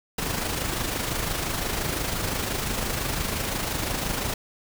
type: noise with amplitude modulation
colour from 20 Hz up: pink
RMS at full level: -26 dBFS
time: 0.18-4.34 s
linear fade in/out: 5 ms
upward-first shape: sine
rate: 25.8 Hz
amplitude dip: 45%
effects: none